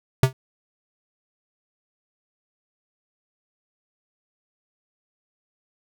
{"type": "tone with exponential decay", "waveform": "square", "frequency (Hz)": 130.81, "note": "C3", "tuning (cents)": 0, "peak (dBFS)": -10, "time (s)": [0.23, 0.33], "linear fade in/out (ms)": 2, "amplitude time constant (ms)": 21, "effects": []}